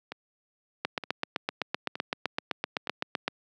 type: two click trains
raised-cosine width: 0.3 ms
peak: -20 / -11 dBFS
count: 4 / 20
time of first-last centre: 0.12-2.872 / 0.85-3.28 s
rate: 1.09 / 7.82 Hz
effects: high-pass 200 Hz 12 dB/octave